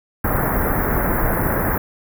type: band-stop noise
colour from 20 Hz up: pink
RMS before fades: -19 dBFS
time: 0.24-1.78 s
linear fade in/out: 5 ms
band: 1900 to 12000 Hz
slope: 48 dB/octave
effects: none